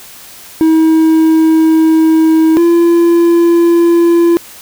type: tone pair in turn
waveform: triangle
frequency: 320 / 340.4 Hz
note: D#4 / F4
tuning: +49 / -44 cents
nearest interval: minor second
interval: 107 cents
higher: second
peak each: -3 dBFS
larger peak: neither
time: 0.61-2.57 / 2.57-4.37 s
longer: first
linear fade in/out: 0 ms
effects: white hiss -34 dBFS RMS until 4.61 s